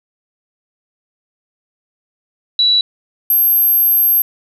sine tone pair in turn, 3932 / 12483 Hz, B7 / G9, -8 / -8 cents, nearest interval octave + minor sixth, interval 2000 cents, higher second, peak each -9 dBFS, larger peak neither, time 2.59-2.81 / 3.3-4.22 s, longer second, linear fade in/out 2 ms, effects none

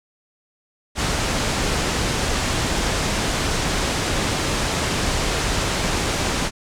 pink low-pass noise, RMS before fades -22 dBFS, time 0.95-6.51 s, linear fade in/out 50 ms, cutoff 8500 Hz, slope 24 dB/octave, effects none

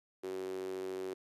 sawtooth tone with high-pass filter, 94 Hz, F#2, 28 cents sharp, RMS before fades -40 dBFS, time 0.23-1.14 s, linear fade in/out 10 ms, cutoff 370 Hz, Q 6.8, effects resampled to 32000 Hz

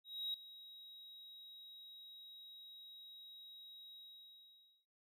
triangle tone with ADSR envelope, 3815 Hz, A#7, 39 cents sharp, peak -35 dBFS, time 0.04-4.86 s, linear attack 300 ms, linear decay 3 ms, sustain -17 dB, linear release 890 ms, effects tanh soft clip ceiling -32 dBFS

